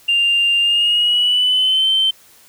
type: tone with pitch glide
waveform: sine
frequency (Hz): 2794 to 3100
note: F7 to G7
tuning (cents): 0 to -20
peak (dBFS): -11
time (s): 0.08-2.11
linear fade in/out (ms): 10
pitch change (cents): +180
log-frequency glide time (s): 0.6-1.89
effects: tanh soft clip ceiling -8 dBFS + white hiss -48 dBFS RMS until 2.48 s